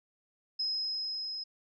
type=tone with level ramp; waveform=sine; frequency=5110 Hz; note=D#8; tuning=45 cents sharp; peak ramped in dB=-29 to -36 dBFS; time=0.59-1.44 s; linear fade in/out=10 ms; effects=none